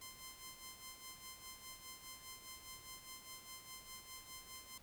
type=tone with tremolo; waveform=5% pulse; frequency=1040 Hz; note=C6; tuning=11 cents flat; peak=-37 dBFS; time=0.01-4.78 s; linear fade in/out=5 ms; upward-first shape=sine; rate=4.9 Hz; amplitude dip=65%; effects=pink hiss -64 dBFS RMS until 4.82 s